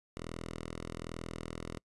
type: tone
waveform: 5% pulse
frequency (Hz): 41.2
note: E1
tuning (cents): 0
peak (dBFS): -29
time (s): 0.17-1.78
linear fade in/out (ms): 0
effects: noise-tail reverb RT60 0.1 s tail -26 dB re dry + resampled to 24000 Hz